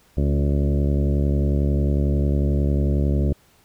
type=harmonic tone with a mistuned harmonic; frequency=71.1 Hz; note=C#2; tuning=45 cents sharp; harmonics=1 / 2 / 3 / 4 / 5 / 6 / 7 / 8 / 9; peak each=-19 / -23 / -27 / -30 / -31 / -35 / -38 / -35 / -42 dBFS; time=0.17-3.33 s; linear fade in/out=5 ms; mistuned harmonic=4; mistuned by=-17 cents; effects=pink hiss -57 dBFS RMS until 3.64 s